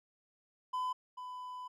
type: tone pair in turn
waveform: triangle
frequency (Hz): 1009 / 1000.9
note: B5 / B5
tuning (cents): +37 / +23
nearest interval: unison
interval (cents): 14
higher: first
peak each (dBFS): -31 / -40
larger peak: first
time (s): 0.73-0.93 / 1.17-1.68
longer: second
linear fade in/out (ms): 10
effects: none